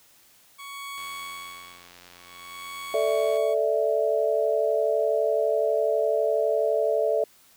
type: tone with tremolo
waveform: 20% pulse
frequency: 1117 Hz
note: C#6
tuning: 13 cents sharp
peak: -29 dBFS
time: 0.58-3.55 s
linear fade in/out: 20 ms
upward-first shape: sine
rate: 0.52 Hz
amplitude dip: 100%
type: click train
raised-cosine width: 0.2 ms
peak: -30 dBFS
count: 212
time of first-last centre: 0.98-3.37 s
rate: 88.3 Hz
type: chord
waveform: sine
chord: A suspended fourth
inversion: none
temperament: equal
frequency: 440 / 587.3 / 659.3 Hz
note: A4 / D5 / E5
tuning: 0 / 0 / 0 cents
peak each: -25 dBFS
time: 2.94-7.24 s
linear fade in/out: 2 ms
effects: white hiss -57 dBFS RMS until 7.56 s